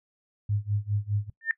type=tone with tremolo; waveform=sine; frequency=103.3 Hz; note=G#2; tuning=9 cents flat; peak=-22 dBFS; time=0.49-1.3 s; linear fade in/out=5 ms; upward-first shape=sine; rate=4.9 Hz; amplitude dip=95%
type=tone with exponential growth; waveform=sine; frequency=1799 Hz; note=A6; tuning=38 cents sharp; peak=-18 dBFS; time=1.41-1.51 s; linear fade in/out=1 ms; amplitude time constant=21 ms
effects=noise-tail reverb RT60 0.1 s tail -20 dB re dry